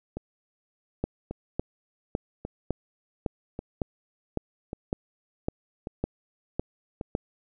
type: two click trains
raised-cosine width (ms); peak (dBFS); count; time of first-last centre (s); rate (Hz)
2; -13 / -20; 12 / 7; 1.04-7.151 / 0.17-7.012; 1.8 / 0.877
effects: none